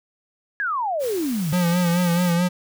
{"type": "exponential sweep", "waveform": "sine", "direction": "down", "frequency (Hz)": [1706, 138.59], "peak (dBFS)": -21, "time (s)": [0.6, 1.53], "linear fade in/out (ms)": 0}
{"type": "noise", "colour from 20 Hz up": "white", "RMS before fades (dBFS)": -36, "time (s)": [0.99, 2.36], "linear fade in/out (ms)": 50}
{"type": "tone with vibrato", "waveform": "square", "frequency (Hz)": 174.9, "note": "F3", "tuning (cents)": 3, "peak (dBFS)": -18, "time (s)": [1.52, 2.49], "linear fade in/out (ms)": 20, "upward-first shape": "sine", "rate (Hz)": 4.6, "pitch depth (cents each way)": 56}
{"effects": []}